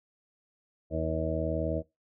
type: harmonic tone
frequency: 79.6 Hz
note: D#2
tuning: 40 cents sharp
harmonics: 1 / 2 / 3 / 4 / 6 / 7 / 8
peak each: -34 / -36 / -40 / -35 / -37 / -35 / -35 dBFS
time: 0.9-1.83 s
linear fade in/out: 50 ms
effects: noise-tail reverb RT60 0.2 s tail -19 dB re dry